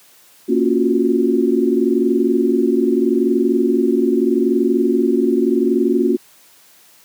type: chord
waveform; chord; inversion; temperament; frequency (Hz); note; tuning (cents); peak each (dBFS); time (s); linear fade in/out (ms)
sine; Gb major seventh; first; equal; 233.1 / 277.2 / 349.2 / 370; Bb3 / Db4 / F4 / Gb4; 0 / 0 / 0 / 0; -18; 0.48-6.17; 20
effects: white hiss -49 dBFS RMS until 7.04 s + high-pass 150 Hz 12 dB/octave